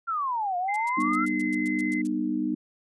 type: exponential two-way sweep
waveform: sine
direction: down then up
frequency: 1401 to 700 to 1401 Hz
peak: -25 dBFS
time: 0.07-1.26 s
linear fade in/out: 20 ms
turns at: 0.57 s
type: tone with pitch glide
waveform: sine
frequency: 2078 to 2052 Hz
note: C7 to C7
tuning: -12 to -34 cents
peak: -30 dBFS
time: 0.68-2.02 s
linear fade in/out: 10 ms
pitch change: -22 cents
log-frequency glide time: 0.8-1.41 s
type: noise bursts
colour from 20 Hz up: violet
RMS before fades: -37 dBFS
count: 11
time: 0.74-2.071 s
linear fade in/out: 0 ms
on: 21 ms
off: 110 ms
type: chord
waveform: sine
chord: G augmented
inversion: none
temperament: just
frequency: 196 / 245 / 306.2 Hz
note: G3 / B3 / D#4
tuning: 0 / -14 / -28 cents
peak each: -33 / -29 / -27 dBFS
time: 0.97-2.55 s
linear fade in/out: 10 ms
effects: resampled to 22050 Hz